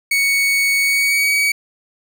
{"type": "tone with pitch glide", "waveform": "40% pulse", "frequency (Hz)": [2226, 2264], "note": ["C#7", "C#7"], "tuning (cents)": [7, 36], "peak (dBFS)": -13, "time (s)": [0.11, 1.52], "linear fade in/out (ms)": 5, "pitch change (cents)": 29, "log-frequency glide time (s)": [0.8, 1.35], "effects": []}